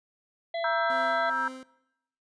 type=harmonic tone; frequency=672 Hz; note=E5; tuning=33 cents sharp; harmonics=1 / 3 / 5 / 6; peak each=-29 / -39 / -43 / -45 dBFS; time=0.54-1.3 s; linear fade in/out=5 ms
type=chord; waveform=sine; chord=E diminished; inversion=second; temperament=just; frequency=949.3 / 1318.5 / 1582.2 Hz; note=Bb5 / E6 / G6; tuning=+31 / 0 / +16 cents; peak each=-30 dBFS; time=0.64-1.48 s; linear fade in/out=2 ms
type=tone with tremolo; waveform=30% pulse; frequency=260 Hz; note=C4; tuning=11 cents flat; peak=-36 dBFS; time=0.9-1.63 s; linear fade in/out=0 ms; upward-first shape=sine; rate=2.2 Hz; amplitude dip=55%
effects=noise-tail reverb RT60 0.8 s tail -21 dB re dry + resampled to 22050 Hz